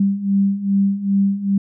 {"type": "beating tone pair", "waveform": "sine", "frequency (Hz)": [196, 198.5], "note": ["G3", "G3"], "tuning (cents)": [0, 22], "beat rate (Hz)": 2.5, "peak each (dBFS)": [-20, -16], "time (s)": [0, 1.58], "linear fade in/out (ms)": 5, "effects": []}